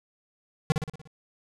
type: tone with echo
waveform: square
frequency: 155.56 Hz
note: D#3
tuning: in tune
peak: -19 dBFS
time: 0.7-0.72 s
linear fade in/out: 0 ms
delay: 59 ms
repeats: 6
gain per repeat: -5 dB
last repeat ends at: 1.074 s
effects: low-pass 9000 Hz 12 dB/octave